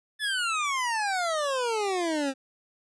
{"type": "exponential sweep", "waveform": "25% pulse", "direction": "down", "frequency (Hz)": [1760, 261.6], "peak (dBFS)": -22, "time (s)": [0.19, 2.34], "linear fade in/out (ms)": 50, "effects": ["resampled to 22050 Hz"]}